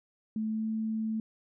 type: tone with pitch glide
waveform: sine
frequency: 218.2 to 220.2 Hz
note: A3 to A3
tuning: -14 to +2 cents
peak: -29 dBFS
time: 0.36-1.2 s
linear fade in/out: 2 ms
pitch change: +16 cents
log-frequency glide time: 0.48-0.67 s
effects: none